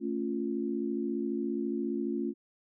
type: chord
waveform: sine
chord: A augmented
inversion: none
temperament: equal with one note detuned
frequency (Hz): 222.6 / 277.2 / 349.2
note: A3 / C#4 / E#4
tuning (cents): +20 / 0 / 0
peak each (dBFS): -34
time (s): 0-2.34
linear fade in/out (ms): 50
effects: none

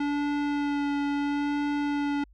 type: tone with vibrato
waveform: square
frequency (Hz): 287.7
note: D4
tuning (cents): -36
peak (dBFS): -26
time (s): 0-2.24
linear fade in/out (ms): 5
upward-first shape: sine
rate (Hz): 0.74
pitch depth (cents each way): 14
effects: added 50 Hz sine -53 dBFS peak until 2.33 s + low-pass 3000 Hz 12 dB/octave

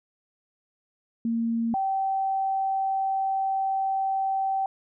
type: tone pair in turn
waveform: sine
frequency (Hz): 230 / 773.6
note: A#3 / G5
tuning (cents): -23 / -23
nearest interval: octave + major sixth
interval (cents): 2100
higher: second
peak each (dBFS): -23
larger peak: neither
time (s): 1.25-1.74 / 1.74-4.66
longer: second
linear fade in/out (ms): 2
effects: none

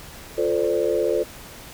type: chord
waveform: sine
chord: D minor seventh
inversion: first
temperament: equal with one note detuned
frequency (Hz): 349.2 / 440 / 515.7 / 587.3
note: F4 / A4 / C5 / D5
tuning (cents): 0 / 0 / -25 / 0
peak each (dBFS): -25 / -23 / -24 / -26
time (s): 0.37-1.24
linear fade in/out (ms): 20
effects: pink hiss -41 dBFS RMS until 1.73 s

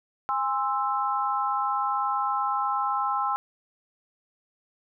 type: chord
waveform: sine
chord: Ab augmented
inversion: none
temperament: equal with one note detuned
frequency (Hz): 817.8 / 1046.5 / 1318.5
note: Ab5 / C6 / E6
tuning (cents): -27 / 0 / 0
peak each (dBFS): -28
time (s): 0.29-3.36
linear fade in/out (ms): 0
effects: none

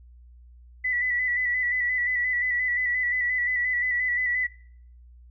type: tone with vibrato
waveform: sine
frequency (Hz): 1975.5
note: B6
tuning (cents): 0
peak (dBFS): -23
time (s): 0.84-4.47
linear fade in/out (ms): 10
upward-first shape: square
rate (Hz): 5.7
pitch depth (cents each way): 29
effects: noise-tail reverb RT60 0.6 s tail -21 dB re dry + added 60 Hz sine -47 dBFS peak until 5.3 s

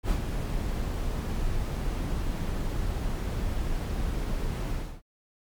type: noise with ADSR envelope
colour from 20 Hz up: brown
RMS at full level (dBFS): -23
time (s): 0.03-5.02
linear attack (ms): 73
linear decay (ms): 79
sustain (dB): -6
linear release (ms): 280
effects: MP3 96 kbps

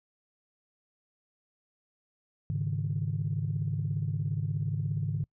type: chord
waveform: sine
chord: Ab suspended fourth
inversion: none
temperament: equal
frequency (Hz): 103.83 / 138.59 / 155.56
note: Ab2 / Db3 / Eb3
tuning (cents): 0 / 0 / 0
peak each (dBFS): -32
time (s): 2.5-5.24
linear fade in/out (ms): 0
effects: noise-tail reverb RT60 0.1 s tail -26 dB re dry + tanh soft clip ceiling -20 dBFS

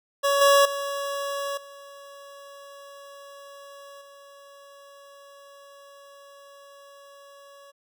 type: tone with level steps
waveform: 25% pulse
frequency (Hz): 561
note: C#5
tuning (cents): +21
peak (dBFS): -16 / -11 / -24 / -39 / -43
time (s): 0.23-7.72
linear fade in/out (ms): 20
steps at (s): 0.41 / 0.65 / 1.57 / 4.01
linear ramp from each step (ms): 5
effects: none

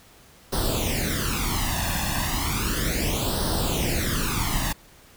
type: noise with flanger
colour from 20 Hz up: pink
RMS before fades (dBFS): -25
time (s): 0.52-4.73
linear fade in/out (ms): 10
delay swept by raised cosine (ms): 0.21 to 1.15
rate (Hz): 0.34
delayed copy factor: +0.8
effects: pink hiss -52 dBFS RMS until 5.16 s

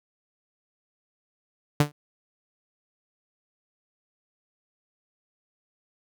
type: tone with exponential decay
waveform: sawtooth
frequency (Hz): 147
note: D3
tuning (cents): +2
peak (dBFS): -11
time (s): 1.8-1.92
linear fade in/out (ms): 5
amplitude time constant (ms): 24
effects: none

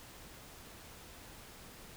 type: silence
effects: pink hiss -53 dBFS RMS until 1.96 s

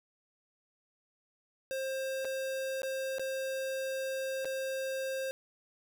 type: tone with dropouts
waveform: square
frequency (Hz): 531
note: C5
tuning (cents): +25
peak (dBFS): -34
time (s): 1.71-5.31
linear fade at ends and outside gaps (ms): 0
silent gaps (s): 2.247-2.252 / 2.819-2.832 / 3.184-3.195 / 4.447-4.454
effects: none

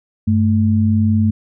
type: tone pair together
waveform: sine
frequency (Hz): 97.46 / 218.8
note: G2 / A3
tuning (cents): -10 / -9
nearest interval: octave + major second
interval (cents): 1401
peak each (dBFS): -14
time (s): 0.27-1.31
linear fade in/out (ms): 10
effects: none

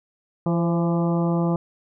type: harmonic tone with a mistuned harmonic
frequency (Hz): 169.3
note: E3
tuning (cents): +46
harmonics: 1 / 2 / 3 / 4 / 5 / 6 / 7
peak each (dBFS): -20 / -26 / -30 / -32 / -34 / -36 / -37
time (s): 0.46-1.56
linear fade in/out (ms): 2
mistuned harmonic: 3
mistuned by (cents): +39
effects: none

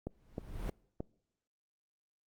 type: click train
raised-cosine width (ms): 2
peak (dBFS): -24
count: 4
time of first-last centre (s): 0.07-1.005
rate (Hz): 3.21
type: noise with exponential growth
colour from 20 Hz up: brown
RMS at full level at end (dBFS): -34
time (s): 0.1-0.7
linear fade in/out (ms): 5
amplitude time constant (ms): 130
effects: noise-tail reverb RT60 0.8 s tail -25 dB re dry + Opus 48 kbps

